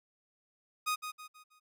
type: tone with echo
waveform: sawtooth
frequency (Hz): 1244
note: D#6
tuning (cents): -1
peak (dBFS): -26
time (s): 0.86-0.96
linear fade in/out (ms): 20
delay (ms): 160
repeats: 4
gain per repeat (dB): -8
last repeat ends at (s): 1.6
effects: none